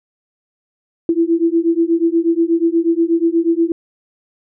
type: beating tone pair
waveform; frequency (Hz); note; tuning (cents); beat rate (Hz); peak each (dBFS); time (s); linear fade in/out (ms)
sine; 329.6 / 337.9; E4 / E4; 0 / +43; 8.3; -15; 1.09-3.72; 2
effects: none